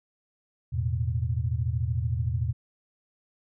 sine chord, E suspended fourth, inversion none, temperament equal, 82.41 / 110 / 123.47 Hz, E2 / A2 / B2, 0 / 0 / 0 cents, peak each -29 dBFS, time 0.72-2.53 s, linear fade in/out 20 ms, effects none

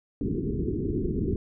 white low-pass noise, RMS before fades -28 dBFS, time 0.21-1.36 s, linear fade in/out 2 ms, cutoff 420 Hz, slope 96 dB/octave, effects none

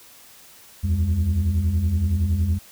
sine tone cluster, 75.4 / 86.1 / 202.2 Hz, D2 / F2 / G#3, +46 / -24 / -46 cents, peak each -24 / -18 / -27 dBFS, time 0.83-2.59 s, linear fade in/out 20 ms, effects tanh soft clip ceiling -13 dBFS + white hiss -48 dBFS RMS until 2.71 s

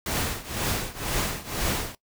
pink noise with tremolo, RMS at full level -25 dBFS, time 0.06-1.95 s, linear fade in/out 2 ms, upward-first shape triangle, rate 2 Hz, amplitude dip 90%, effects noise-tail reverb RT60 0.1 s tail -19 dB re dry

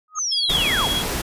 sine tone with exponential growth, 1254 Hz, D#6, 13 cents sharp, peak -22 dBFS, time 0.08-0.19 s, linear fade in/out 2 ms, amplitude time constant 22 ms
sine linear sweep, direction down, 6645 to 554.4 Hz, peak -21 dBFS, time 0.15-0.89 s, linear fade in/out 50 ms
triangle tone with tremolo, 3319 Hz, G#7, 2 cents flat, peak -18 dBFS, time 0.31-1.03 s, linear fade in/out 20 ms, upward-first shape sine, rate 17 Hz, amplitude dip 45%
pink noise, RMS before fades -25 dBFS, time 0.49-1.22 s, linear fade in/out 10 ms
effects resampled to 32000 Hz

